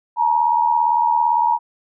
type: tone pair together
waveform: sine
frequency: 869.3 / 947 Hz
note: A5 / A#5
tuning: -21 / +27 cents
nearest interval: minor second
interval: 148 cents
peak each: -19 / -15 dBFS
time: 0.16-1.59 s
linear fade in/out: 50 ms
effects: none